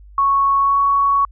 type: tone with pitch glide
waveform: sine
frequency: 1107 to 1117.3 Hz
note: C#6 to C#6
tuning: -3 to +13 cents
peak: -12 dBFS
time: 0.18-1.25 s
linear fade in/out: 2 ms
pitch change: +16 cents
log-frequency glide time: 0.59-0.78 s
effects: added 50 Hz sine -39 dBFS peak until 1.31 s